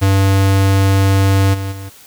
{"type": "tone with level steps", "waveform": "square", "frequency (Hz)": 97.3, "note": "G2", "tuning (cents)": -12, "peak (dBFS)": [-10, -20, -27], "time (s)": [0.01, 1.9], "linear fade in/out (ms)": 20, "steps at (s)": [1.53, 1.71], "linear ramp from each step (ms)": 20, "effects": ["white hiss -42 dBFS RMS until 2.06 s"]}